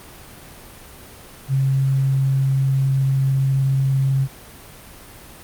sine tone, 134.9 Hz, C#3, 47 cents flat, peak -15 dBFS, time 1.48-4.28 s, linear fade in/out 50 ms, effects pink hiss -41 dBFS RMS until 5.43 s + Opus 32 kbps

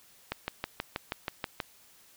click train, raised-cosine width 0.3 ms, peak -15 dBFS, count 9, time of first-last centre 0.32-1.602 s, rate 6.24 Hz, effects white hiss -59 dBFS RMS until 2.16 s

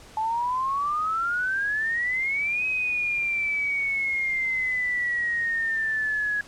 sine exponential two-way sweep, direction up then down, 862 to 2541 to 1669 Hz, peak -23 dBFS, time 0.17-6.41 s, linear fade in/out 2 ms, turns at 2.66 s, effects pink hiss -48 dBFS RMS until 6.47 s + low-pass 9000 Hz 12 dB/octave

